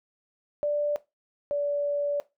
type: tone pair in turn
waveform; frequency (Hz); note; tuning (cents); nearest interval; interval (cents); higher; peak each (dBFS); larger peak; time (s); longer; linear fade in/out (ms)
sine; 587.3 / 577.2; D5 / D5; 0 / -30; unison; 30; first; -23 / -24; first; 0.63-0.96 / 1.51-2.2; second; 0
effects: noise-tail reverb RT60 0.2 s tail -17 dB re dry